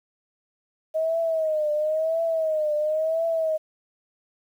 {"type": "tone with vibrato", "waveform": "sine", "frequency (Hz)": 630, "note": "D#5", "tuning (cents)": 21, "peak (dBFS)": -21, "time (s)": [0.94, 3.58], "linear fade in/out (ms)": 20, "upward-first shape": "triangle", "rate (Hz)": 0.97, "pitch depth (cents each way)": 98, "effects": ["9-bit"]}